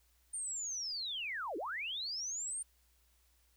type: linear two-way sweep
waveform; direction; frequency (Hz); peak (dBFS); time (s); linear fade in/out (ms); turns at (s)
sine; down then up; 9020 to 293.7 to 9020; -37; 0.33-2.63; 10; 1.57
effects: added 60 Hz sine -70 dBFS peak until 3.56 s + white hiss -73 dBFS RMS until 3.56 s